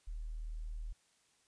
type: tone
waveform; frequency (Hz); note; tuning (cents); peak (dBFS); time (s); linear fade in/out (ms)
sine; 39.17; D#1; +12; -39; 0.07-0.93; 10
effects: white hiss -72 dBFS RMS until 1.47 s + resampled to 22050 Hz